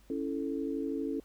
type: chord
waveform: sine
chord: A major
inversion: first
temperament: equal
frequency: 277.2 / 329.6 / 440 Hz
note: C#4 / E4 / A4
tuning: 0 / 0 / 0 cents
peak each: -34 / -37 / -37 dBFS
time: 0.1-1.2 s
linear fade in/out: 2 ms
effects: added 50 Hz sine -58 dBFS peak until 1.24 s + pink hiss -65 dBFS RMS until 1.24 s